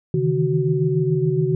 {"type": "tone cluster", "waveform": "sine", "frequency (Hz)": [136.3, 155.5, 162.6, 372.8], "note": ["C#3", "D#3", "E3", "F#4"], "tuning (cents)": [-29, -1, -23, 13], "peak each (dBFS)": [-22, -21, -27, -21], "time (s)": [0.14, 1.55], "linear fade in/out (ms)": 2, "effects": []}